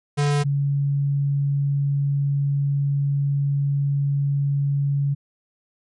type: tone pair in turn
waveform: square / sine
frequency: 144.9 / 140.94 Hz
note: D3 / C#3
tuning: -23 / +29 cents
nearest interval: unison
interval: 48 cents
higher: first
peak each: -18 dBFS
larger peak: neither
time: 0.17-0.44 / 0.44-5.15 s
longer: second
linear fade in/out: 20 ms
effects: MP3 48 kbps